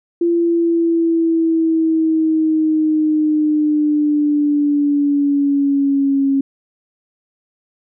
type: exponential sweep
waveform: sine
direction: down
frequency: 342.2 to 273 Hz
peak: -12 dBFS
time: 0.21-6.41 s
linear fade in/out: 5 ms
effects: none